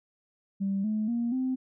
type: tone with pitch steps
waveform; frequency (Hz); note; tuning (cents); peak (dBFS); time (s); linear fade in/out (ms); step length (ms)
sine; 196 / 215 / 235.8 / 258.6; G3 / A3 / A#3 / C4; 0 / -40 / +20 / -20; -25; 0.6-1.56; 20; 240
effects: tanh soft clip ceiling -21 dBFS